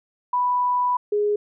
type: tone pair in turn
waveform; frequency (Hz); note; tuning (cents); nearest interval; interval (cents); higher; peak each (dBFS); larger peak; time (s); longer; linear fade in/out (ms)
sine; 987.8 / 415.3; B5 / G#4; 0 / 0; octave + minor third; 1500; first; -18; neither; 0.33-0.97 / 1.12-1.36; first; 5
effects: none

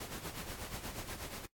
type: noise with tremolo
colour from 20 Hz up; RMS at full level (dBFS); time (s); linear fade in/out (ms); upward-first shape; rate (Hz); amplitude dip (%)
pink; -42; 0-1.46; 5; sine; 8.3; 60
effects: noise-tail reverb RT60 0.1 s tail -19 dB re dry + AAC 64 kbps

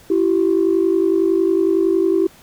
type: tone pair together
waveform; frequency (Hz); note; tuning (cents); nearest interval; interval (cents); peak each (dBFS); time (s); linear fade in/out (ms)
sine; 333.4 / 384.3; E4 / G4; +20 / -34; major second; 246; -15; 0.1-2.27; 5
effects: tanh soft clip ceiling -7 dBFS + pink hiss -47 dBFS RMS until 2.42 s

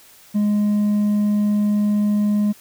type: tone with hard clipping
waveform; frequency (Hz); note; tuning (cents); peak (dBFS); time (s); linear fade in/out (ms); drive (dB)
sine; 207.8; G#3; +1; -16; 0.34-2.53; 20; 2
effects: white hiss -48 dBFS RMS until 2.6 s

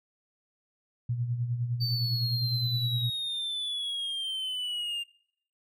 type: tone with tremolo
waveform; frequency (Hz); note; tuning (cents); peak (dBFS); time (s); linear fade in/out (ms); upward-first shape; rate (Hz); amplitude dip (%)
sine; 120.4; B2; -44; -25; 1.09-3.1; 5; sine; 9.8; 60
type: exponential sweep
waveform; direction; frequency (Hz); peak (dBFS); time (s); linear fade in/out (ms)
triangle; down; 4600 to 2794; -29; 1.8-5.04; 20
effects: noise-tail reverb RT60 0.7 s tail -25 dB re dry

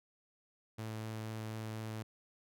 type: tone with vibrato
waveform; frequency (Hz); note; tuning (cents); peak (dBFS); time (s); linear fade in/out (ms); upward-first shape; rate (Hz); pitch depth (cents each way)
sawtooth; 110; A2; 0; -36; 0.78-2.03; 10; triangle; 4.1; 9
effects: none

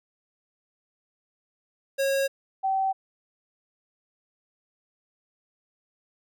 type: tone pair in turn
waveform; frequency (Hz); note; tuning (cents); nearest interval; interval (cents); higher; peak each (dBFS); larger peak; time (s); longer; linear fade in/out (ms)
square / sine; 546 / 770.1; C#5 / G5; -26 / -31; tritone; 595; second; -23 / -22; second; 1.98-2.28 / 2.63-2.93; neither; 20
effects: none

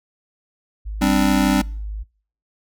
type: tone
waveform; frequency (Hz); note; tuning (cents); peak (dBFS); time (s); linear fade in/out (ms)
sine; 52; G#1; +3; -25; 0.85-2.04; 20
type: chord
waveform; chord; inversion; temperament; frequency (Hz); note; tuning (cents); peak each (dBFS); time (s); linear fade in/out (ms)
square; G suspended fourth; none; just; 196 / 261.3 / 294; G3 / C4 / D4; 0 / -2 / +2; -20; 1.01-1.62; 10
effects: noise-tail reverb RT60 0.5 s tail -25 dB re dry

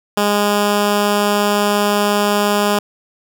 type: tone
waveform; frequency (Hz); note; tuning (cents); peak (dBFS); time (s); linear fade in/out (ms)
10% pulse; 205.7; G#3; -16; -5; 0.17-2.79; 5
effects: none

